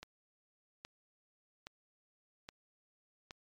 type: click train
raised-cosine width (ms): 0.2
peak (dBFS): -28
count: 5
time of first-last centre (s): 0.03-3.309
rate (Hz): 1.22
effects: MP3 96 kbps